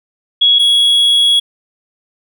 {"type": "tone pair in turn", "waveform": ["sine", "triangle"], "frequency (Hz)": [3339, 3339], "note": ["G#7", "G#7"], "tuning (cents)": [9, 9], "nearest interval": "unison", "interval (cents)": 0, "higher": "neither", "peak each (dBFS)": -6, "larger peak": "neither", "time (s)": [[0.41, 0.59], [0.59, 1.4]], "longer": "second", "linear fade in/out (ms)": 10, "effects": []}